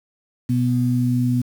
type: tone pair together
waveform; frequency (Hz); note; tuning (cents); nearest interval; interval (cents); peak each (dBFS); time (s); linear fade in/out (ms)
sine; 123.47 / 246.9; B2 / B3; 0 / 0; octave; 1200; -19; 0.49-1.42; 10
effects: 7-bit